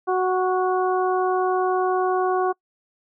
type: harmonic tone with a mistuned harmonic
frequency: 370 Hz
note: F#4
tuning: in tune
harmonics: 1 / 2 / 3 / 4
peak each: -21 / -23 / -26 / -34 dBFS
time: 0.07-2.53 s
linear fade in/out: 20 ms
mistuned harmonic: 4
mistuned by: -17 cents
effects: noise-tail reverb RT60 0.1 s tail -26 dB re dry